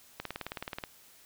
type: click train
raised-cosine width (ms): 0.3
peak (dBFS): -20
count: 13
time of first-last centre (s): 0.2-0.838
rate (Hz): 18.8
effects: white hiss -58 dBFS RMS until 1.25 s